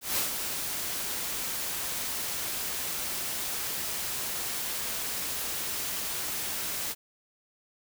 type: noise with ADSR envelope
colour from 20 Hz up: white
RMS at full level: -27 dBFS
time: 0.01-6.95 s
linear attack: 160 ms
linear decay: 120 ms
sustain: -6 dB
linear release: 40 ms
effects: none